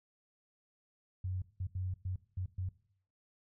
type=tone bursts at uneven times; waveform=sine; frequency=92.5 Hz; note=F#2; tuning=in tune; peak=-34 dBFS; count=6; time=1.24-1.42 / 1.6-1.67 / 1.75-1.94 / 2.05-2.16 / 2.37-2.46 / 2.58-2.69 s; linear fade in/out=5 ms; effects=noise-tail reverb RT60 0.6 s tail -17 dB re dry